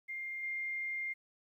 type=tone with level steps; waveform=sine; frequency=2112 Hz; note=C7; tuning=16 cents sharp; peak=-38 / -35 dBFS; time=0.08-1.14 s; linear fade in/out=20 ms; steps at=0.43 s; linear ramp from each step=5 ms; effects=12-bit